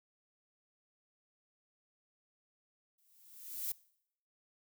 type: noise with exponential growth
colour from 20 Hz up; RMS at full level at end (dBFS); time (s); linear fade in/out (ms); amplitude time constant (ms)
violet; -35; 2.98-3.72; 5; 160
effects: noise-tail reverb RT60 0.7 s tail -22 dB re dry